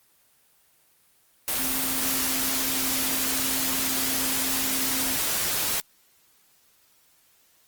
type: tone in noise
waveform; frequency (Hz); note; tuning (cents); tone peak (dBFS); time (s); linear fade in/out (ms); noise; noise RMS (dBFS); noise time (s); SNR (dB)
sine; 263.9; C4; +15; -34; 1.59-5.16; 0; white; -26; 1.48-5.8; -11
effects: white hiss -62 dBFS RMS until 7.67 s + Opus 24 kbps